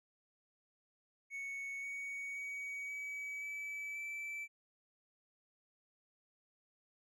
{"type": "tone with pitch steps", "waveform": "triangle", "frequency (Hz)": [2217, 2238, 2258, 2279, 2300, 2322], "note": ["C#7", "C#7", "C#7", "C#7", "D7", "D7"], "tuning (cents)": [0, 16, 31, 47, -37, -20], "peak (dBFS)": -39, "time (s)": [1.3, 4.48], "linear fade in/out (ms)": 50, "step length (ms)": 530, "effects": []}